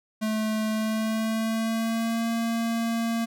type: tone with pitch glide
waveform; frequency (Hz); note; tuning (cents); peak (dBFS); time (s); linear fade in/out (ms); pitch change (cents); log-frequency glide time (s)
square; 217.1 to 229.5; A3 to A#3; -23 to -27; -25; 0.21-3.26; 20; +96; 0.69-2.28
effects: none